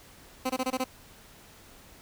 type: tone bursts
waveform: 15% pulse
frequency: 258.1 Hz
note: C4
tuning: 23 cents flat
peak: -20 dBFS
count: 6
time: 0.45-0.843 s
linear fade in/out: 10 ms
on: 48 ms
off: 21 ms
effects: pink hiss -53 dBFS RMS until 2.01 s